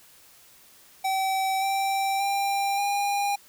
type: tone with pitch steps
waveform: square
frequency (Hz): 768 / 781 / 794.2 / 807.6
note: G5 / G5 / G5 / G#5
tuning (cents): -36 / -7 / +22 / -49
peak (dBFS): -24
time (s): 1.04-3.36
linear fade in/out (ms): 10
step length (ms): 580
effects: white hiss -54 dBFS RMS until 3.48 s